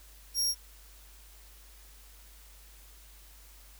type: tone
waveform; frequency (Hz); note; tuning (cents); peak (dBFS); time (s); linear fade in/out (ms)
sawtooth; 5590; F8; +1; -24; 0.34-0.55; 50
effects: added 50 Hz sine -53 dBFS peak until 3.79 s + white hiss -57 dBFS RMS until 3.79 s